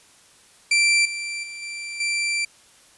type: tone with level steps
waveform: sawtooth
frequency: 2349 Hz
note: D7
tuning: in tune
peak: -12 / -24 / -30 / -27 / -18 dBFS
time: 0.71-2.45 s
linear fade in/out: 5 ms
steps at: 1.05 / 1.43 / 1.62 / 2 s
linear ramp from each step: 5 ms
effects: white hiss -53 dBFS RMS until 2.97 s + resampled to 24000 Hz